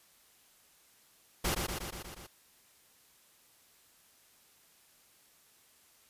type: noise with echo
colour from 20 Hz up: pink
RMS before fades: -31 dBFS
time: 1.44-1.55 s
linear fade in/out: 10 ms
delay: 120 ms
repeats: 6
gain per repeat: -3 dB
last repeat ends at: 2.27 s
effects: white hiss -64 dBFS RMS until 6.09 s + resampled to 32000 Hz